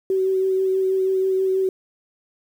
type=tone with vibrato; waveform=sine; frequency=379.6 Hz; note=F#4; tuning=44 cents sharp; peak=-17 dBFS; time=0.1-1.69 s; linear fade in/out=2 ms; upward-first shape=triangle; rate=6.2 Hz; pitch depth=18 cents each way; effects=8-bit